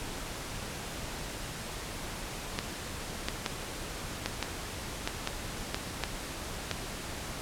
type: clicks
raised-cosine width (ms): 0.2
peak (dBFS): -12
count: 10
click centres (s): 2.589 / 3.285 / 3.462 / 4.26 / 4.427 / 5.075 / 5.274 / 5.745 / 6.037 / 6.713
effects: pink hiss -39 dBFS RMS until 7.41 s + low-pass 11000 Hz 12 dB/octave